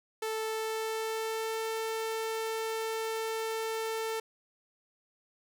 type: tone with pitch glide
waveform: sawtooth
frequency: 440.3 to 445.7 Hz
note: A4 to A4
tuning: +1 to +22 cents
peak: -28 dBFS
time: 0.22-4.2 s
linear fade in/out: 5 ms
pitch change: +21 cents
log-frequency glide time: 0.44-1.6 s
effects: none